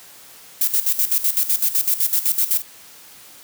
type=noise with tremolo; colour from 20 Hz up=violet; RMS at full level=-17 dBFS; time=0.61-2.62 s; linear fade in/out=2 ms; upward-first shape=square; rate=7.9 Hz; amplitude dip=75%; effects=white hiss -44 dBFS RMS until 3.43 s + high-pass 80 Hz 12 dB/octave